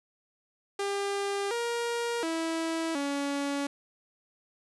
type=tone with pitch steps; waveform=sawtooth; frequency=399.7 / 471.3 / 326.7 / 282.3 Hz; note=G4 / A#4 / E4 / C#4; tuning=+34 / +19 / -15 / +32 cents; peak=-25 dBFS; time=0.79-3.67 s; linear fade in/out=5 ms; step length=720 ms; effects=resampled to 24000 Hz + 9-bit